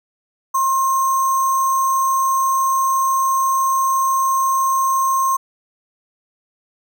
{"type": "tone with sample-and-hold", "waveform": "sine", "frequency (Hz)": 1067, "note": "C6", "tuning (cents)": 34, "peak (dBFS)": -14, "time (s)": [0.54, 5.37], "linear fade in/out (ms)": 10, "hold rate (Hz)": 7350, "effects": []}